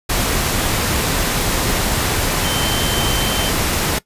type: tone in noise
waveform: sine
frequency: 3100 Hz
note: G7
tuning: 20 cents flat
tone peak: -23 dBFS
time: 2.44-3.5 s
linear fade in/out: 10 ms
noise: pink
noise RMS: -18 dBFS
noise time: 0.09-3.99 s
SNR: -8 dB
effects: noise-tail reverb RT60 0.1 s tail -19 dB re dry + resampled to 32000 Hz